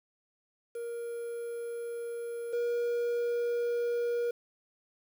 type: tone pair in turn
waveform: triangle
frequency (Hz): 470.4 / 475.9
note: A#4 / A#4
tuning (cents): +16 / +36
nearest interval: unison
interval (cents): 20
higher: second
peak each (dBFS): -33 / -26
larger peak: second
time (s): 0.75-2.53 / 2.53-4.31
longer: neither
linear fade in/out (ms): 5
effects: 9-bit